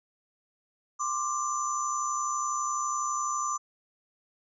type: tone cluster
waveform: sine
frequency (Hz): 1050 / 1182 / 6070 / 7070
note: C6 / D6 / F#8 / A8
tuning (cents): +6 / +11 / +43 / +7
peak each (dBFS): -36 / -29 / -37 / -38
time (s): 0.99-3.58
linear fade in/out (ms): 20
effects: none